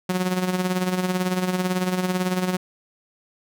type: tone with tremolo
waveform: sawtooth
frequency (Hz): 183.1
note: F#3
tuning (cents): -18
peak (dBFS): -15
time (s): 0.09-2.57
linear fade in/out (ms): 5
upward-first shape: sine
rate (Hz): 18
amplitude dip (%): 60
effects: none